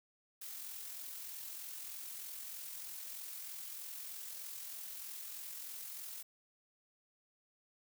blue noise with amplitude modulation, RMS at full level -45 dBFS, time 0.41-6.23 s, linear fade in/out 10 ms, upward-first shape sine, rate 43.2 Hz, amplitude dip 35%, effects none

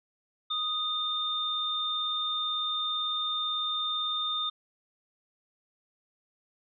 sine tone pair together, 1244.5 / 3619 Hz, D#6 / A7, 0 / +48 cents, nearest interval octave + tritone, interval 1848 cents, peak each -34 / -29 dBFS, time 0.5-4.5 s, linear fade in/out 10 ms, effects none

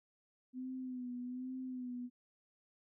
sine tone with vibrato, 252.3 Hz, B3, 37 cents sharp, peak -40 dBFS, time 0.53-2.1 s, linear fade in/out 50 ms, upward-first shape sine, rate 1.2 Hz, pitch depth 46 cents each way, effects none

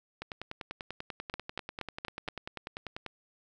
two click trains, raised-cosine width 0.3 ms, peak -22 / -19 dBFS, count 30 / 5, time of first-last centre 0.22-3.063 / 1.34-2.286 s, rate 10.2 / 4.23 Hz, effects none

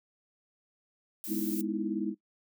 violet noise, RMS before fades -39 dBFS, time 1.24-1.61 s, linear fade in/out 0 ms
sine chord, E major seventh, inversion first, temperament equal with one note detuned, 206.6 / 246.9 / 311.1 / 329.6 Hz, G#3 / B3 / D#4 / E4, -9 / 0 / 0 / 0 cents, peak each -34 / -38 / -35 / -34 dBFS, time 1.27-2.15 s, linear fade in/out 50 ms
effects noise-tail reverb RT60 0.1 s tail -17 dB re dry

